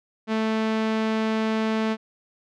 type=tone with low-pass filter; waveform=sawtooth; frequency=220 Hz; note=A3; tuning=in tune; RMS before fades=-24 dBFS; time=0.27-1.97 s; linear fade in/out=50 ms; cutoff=3500 Hz; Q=0.78; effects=none